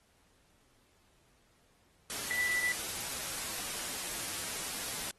sine tone in noise, 1975.5 Hz, B6, in tune, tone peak -29 dBFS, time 2.31-2.72 s, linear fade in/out 0 ms, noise white, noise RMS -38 dBFS, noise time 2.1-5.11 s, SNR +6 dB, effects pink hiss -69 dBFS RMS until 5.18 s + AAC 32 kbps

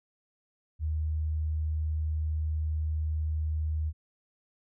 sine tone, 77.7 Hz, D#2, 2 cents flat, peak -27 dBFS, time 0.79-3.93 s, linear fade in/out 50 ms, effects none

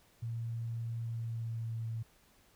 sine tone with pitch glide, 115.6 to 113.35 Hz, A#2 to A#2, -14 to -48 cents, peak -35 dBFS, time 0.22-2.03 s, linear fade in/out 10 ms, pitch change -34 cents, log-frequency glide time 0.99-1.9 s, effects pink hiss -66 dBFS RMS until 2.55 s

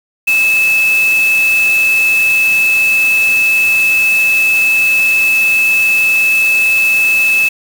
sine tone in noise, 2609 Hz, E7, 18 cents flat, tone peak -8 dBFS, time 0.27-7.49 s, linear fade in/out 10 ms, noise white, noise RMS -24 dBFS, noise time 0.27-7.49 s, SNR +13 dB, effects none

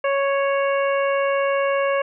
harmonic tone, 554.4 Hz, C#5, in tune, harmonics 1 / 2 / 3 / 4 / 5, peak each -19 / -25 / -29 / -31 / -33 dBFS, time 0.04-2.02 s, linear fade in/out 5 ms, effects none

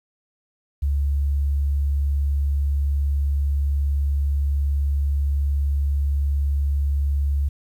sine tone, 70.6 Hz, C#2, 32 cents sharp, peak -18 dBFS, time 0.82-7.49 s, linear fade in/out 10 ms, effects 9-bit

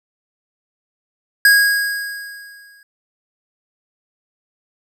square tone with exponential decay, 1644 Hz, G#6, 18 cents flat, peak -7 dBFS, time 1.45-2.83 s, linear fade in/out 2 ms, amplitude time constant 300 ms, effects none

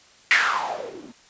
violet noise with low-pass filter sweep, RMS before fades -24 dBFS, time 0.31-1.12 s, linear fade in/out 0 ms, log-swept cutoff 2100 to 230 Hz, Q 5.5, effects white hiss -53 dBFS RMS until 1.29 s + resampled to 16000 Hz

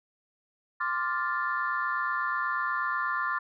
sine chord, D minor seventh, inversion third, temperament equal, 1046.5 / 1174.7 / 1396.9 / 1760 Hz, C6 / D6 / F6 / A6, 0 / 0 / 0 / 0 cents, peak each -32 dBFS, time 0.8-3.39 s, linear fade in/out 10 ms, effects tanh soft clip ceiling -17 dBFS

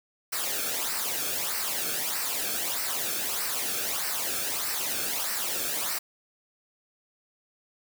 white noise with flanger, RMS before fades -30 dBFS, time 0.32-5.99 s, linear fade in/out 10 ms, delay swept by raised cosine 0.29 to 1.04 ms, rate 1.6 Hz, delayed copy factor -0.65, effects none

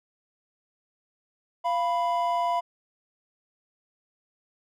triangle tone pair together, 692.9 / 987.8 Hz, F5 / B5, -14 / 0 cents, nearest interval tritone, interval 614 cents, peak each -24 dBFS, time 1.64-2.61 s, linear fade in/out 20 ms, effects none

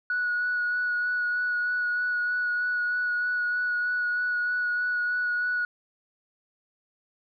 sine tone with vibrato, 1464 Hz, F#6, 19 cents flat, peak -23 dBFS, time 0.1-5.65 s, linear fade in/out 2 ms, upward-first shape sine, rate 3.2 Hz, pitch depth 13 cents each way, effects tanh soft clip ceiling -20 dBFS

